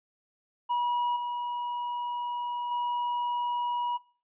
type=tone with level steps; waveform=triangle; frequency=967 Hz; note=B5; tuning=37 cents flat; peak=-23 / -28 / -25 dBFS; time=0.69-3.98 s; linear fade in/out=20 ms; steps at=1.16 / 2.71 s; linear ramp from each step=5 ms; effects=noise-tail reverb RT60 0.4 s tail -20 dB re dry + resampled to 8000 Hz